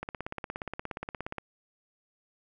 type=click train; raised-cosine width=0.5 ms; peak=-20 dBFS; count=24; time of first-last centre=0.03-1.383 s; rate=17 Hz; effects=none

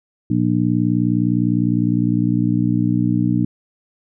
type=harmonic tone; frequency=59.8 Hz; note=A#1; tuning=45 cents sharp; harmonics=2 / 3 / 4 / 5; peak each=-20 / -20 / -20 / -20 dBFS; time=0.3-3.45 s; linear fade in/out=5 ms; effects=none

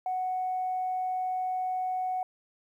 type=tone; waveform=sine; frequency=741 Hz; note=F#5; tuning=2 cents sharp; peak=-27 dBFS; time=0.06-2.23 s; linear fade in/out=2 ms; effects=tanh soft clip ceiling -23 dBFS + 11-bit

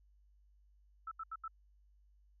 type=tone bursts; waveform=sine; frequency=1317 Hz; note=E6; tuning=2 cents flat; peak=-40 dBFS; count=4; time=1.07-1.48 s; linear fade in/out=5 ms; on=44 ms; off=78 ms; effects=added 50 Hz sine -64 dBFS peak until 2.4 s

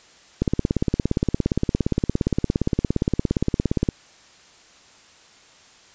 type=click train; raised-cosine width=3 ms; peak=-6 dBFS; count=61; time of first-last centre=0.42-3.888 s; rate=17.3 Hz; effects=white hiss -51 dBFS RMS until 5.94 s + resampled to 16000 Hz

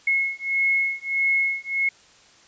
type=beating tone pair; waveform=sine; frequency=2174 / 2175.6 Hz; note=C#7 / C#7; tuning=-34 / -33 cents; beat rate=1.6 Hz; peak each=-23 dBFS; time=0.07-1.89 s; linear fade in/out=5 ms; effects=white hiss -53 dBFS RMS until 2.47 s + resampled to 16000 Hz

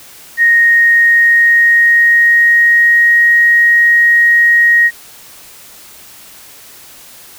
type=tone with pitch glide; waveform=sine; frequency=1864.7 to 1880.9 Hz; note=A#6 to A#6; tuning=0 to +15 cents; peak=-5 dBFS; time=0.37-4.91 s; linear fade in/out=50 ms; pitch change=+15 cents; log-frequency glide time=1.02-3.21 s; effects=white hiss -37 dBFS RMS until 7.38 s

